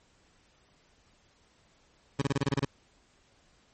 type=tone bursts; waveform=20% pulse; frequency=138.59 Hz; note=C#3; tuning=in tune; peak=-20 dBFS; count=9; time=2.19-2.651 s; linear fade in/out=5 ms; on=29 ms; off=25 ms; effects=pink hiss -65 dBFS RMS until 3.73 s + MP3 32 kbps